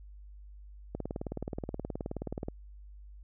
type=click train; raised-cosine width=2 ms; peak=-22 dBFS; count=30; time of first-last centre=0.95-2.484 s; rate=18.9 Hz; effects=added 50 Hz sine -47 dBFS peak until 3.23 s